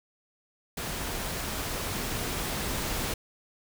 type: noise with level ramp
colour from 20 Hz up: pink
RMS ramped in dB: -34 to -31 dBFS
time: 0.77-3.14 s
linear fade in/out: 5 ms
effects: none